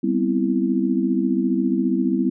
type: chord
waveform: sine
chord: C major seventh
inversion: second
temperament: equal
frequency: 196 / 246.9 / 261.6 / 329.6 Hz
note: G3 / B3 / C4 / E4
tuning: 0 / 0 / 0 / 0 cents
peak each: -23 dBFS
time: 0.03-2.3 s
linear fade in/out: 10 ms
effects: none